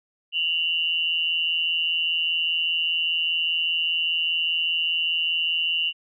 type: tone pair together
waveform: sine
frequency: 2781 / 2946 Hz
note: F7 / F#7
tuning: -8 / -8 cents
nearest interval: minor second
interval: 100 cents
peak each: -24 dBFS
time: 0.32-5.93 s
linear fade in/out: 50 ms
effects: none